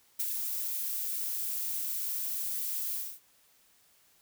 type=noise with ADSR envelope; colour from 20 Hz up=violet; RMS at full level=-30 dBFS; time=0.19-3.2 s; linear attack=11 ms; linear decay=47 ms; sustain=-4 dB; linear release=250 ms; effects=white hiss -65 dBFS RMS until 4.21 s